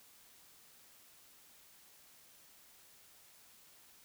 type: silence
effects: white hiss -62 dBFS RMS until 4.04 s